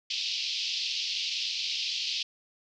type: band-pass noise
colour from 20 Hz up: white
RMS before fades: -32 dBFS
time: 0.1-2.23 s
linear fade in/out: 5 ms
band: 2600 to 5200 Hz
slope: 48 dB/octave
effects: none